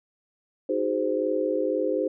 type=chord; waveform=sine; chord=Ab dominant seventh; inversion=second; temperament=just; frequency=311.5 / 373.8 / 415.3 / 519.1 Hz; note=Eb4 / Gb4 / Ab4 / C5; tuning=+2 / +18 / 0 / -14 cents; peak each=-29 / -30 / -29 / -26 dBFS; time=0.69-2.08 s; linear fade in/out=5 ms; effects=none